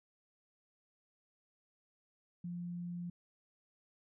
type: tone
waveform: sine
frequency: 174.61 Hz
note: F3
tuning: in tune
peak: -39 dBFS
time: 2.44-3.1 s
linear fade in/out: 5 ms
effects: none